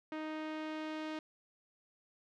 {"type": "tone with low-pass filter sweep", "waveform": "sawtooth", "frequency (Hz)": 311.1, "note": "D#4", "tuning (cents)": 0, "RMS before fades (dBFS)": -41, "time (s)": [0.12, 1.19], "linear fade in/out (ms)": 2, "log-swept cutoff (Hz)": [2400, 3700], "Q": 1, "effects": []}